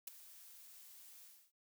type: noise with ADSR envelope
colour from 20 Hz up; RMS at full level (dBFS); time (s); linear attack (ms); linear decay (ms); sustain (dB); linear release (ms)
blue; -43; 0.07-1.52; 6; 13; -15; 290
effects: none